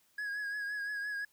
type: tone with vibrato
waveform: triangle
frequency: 1661.2 Hz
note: G#6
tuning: in tune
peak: -33 dBFS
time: 0.18-1.25 s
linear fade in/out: 5 ms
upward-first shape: triangle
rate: 5.8 Hz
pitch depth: 46 cents each way
effects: white hiss -70 dBFS RMS until 1.32 s